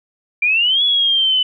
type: exponential two-way sweep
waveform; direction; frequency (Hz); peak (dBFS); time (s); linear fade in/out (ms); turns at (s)
sine; up then down; 2353 to 3408 to 2998; -12; 0.42-1.43; 5; 0.83
effects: none